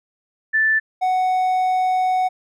sine / triangle tone pair in turn, 1760 / 742 Hz, A6 / F#5, 0 / +5 cents, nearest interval octave + minor third, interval 1495 cents, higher first, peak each -14 dBFS, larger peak neither, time 0.53-0.8 / 1.01-2.29 s, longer second, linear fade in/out 20 ms, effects none

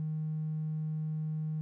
triangle tone with tanh clipping, 155.56 Hz, D#3, in tune, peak -31 dBFS, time 0-1.61 s, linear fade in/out 0 ms, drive 1 dB, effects none

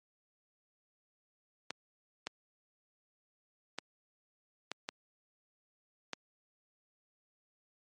clicks, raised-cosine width 0.2 ms, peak -19 dBFS, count 6, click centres 1.706 / 2.27 / 3.786 / 4.716 / 4.889 / 6.133 s, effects high-pass 200 Hz 12 dB/octave + MP3 48 kbps

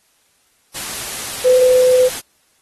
sine tone in noise, 506 Hz, B4, 42 cents sharp, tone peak -8 dBFS, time 1.44-2.09 s, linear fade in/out 20 ms, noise white, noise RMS -26 dBFS, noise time 0.74-2.21 s, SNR +15 dB, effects white hiss -59 dBFS RMS until 2.61 s + AAC 32 kbps

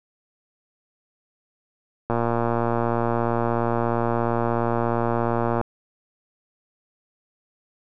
click train, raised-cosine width 1 ms, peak -9 dBFS, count 412, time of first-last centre 2.1-5.613 s, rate 117 Hz, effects none

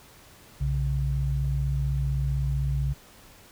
sine tone pair together, 61.74 / 137.53 Hz, B1 / C#3, 0 / -13 cents, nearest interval octave + major second, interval 1387 cents, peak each -26 dBFS, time 0.6-2.94 s, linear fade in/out 20 ms, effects pink hiss -52 dBFS RMS until 3.51 s

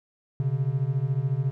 triangle beating tone pair, 127.7 / 141.7 Hz, C3 / C#3, -42 / +38 cents, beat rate 14 Hz, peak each -24 dBFS, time 0.4-1.51 s, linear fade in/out 0 ms, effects none

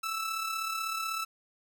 sawtooth tone with amplitude modulation, 1318.5 Hz, E6, in tune, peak -26 dBFS, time 0.03-1.25 s, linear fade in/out 10 ms, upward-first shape sine, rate 36.1 Hz, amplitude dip 45%, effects none

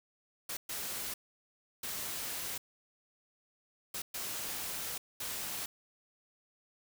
white noise bursts at uneven times, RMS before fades -39 dBFS, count 6, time 0.49-0.57 / 0.69-1.14 / 1.83-2.58 / 3.94-4.02 / 4.14-4.98 / 5.2-5.66 s, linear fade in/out 5 ms, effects none

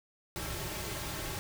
pink noise with comb filter, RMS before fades -38 dBFS, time 0.36-1.39 s, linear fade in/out 0 ms, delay 4.1 ms, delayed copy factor -0.65, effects none

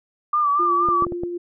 sine tone with vibrato, 1174.7 Hz, D6, in tune, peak -16 dBFS, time 0.33-1.05 s, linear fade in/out 5 ms, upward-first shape sine, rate 4.2 Hz, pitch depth 54 cents each way
sine tone with tremolo, 349.2 Hz, F4, in tune, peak -24 dBFS, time 0.59-1.38 s, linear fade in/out 10 ms, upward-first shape sine, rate 9.4 Hz, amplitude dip 25%
clicks, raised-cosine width 2 ms, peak -16 dBFS, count 5, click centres 0.887 / 1.023 / 1.067 / 1.122 / 1.235 s
effects none

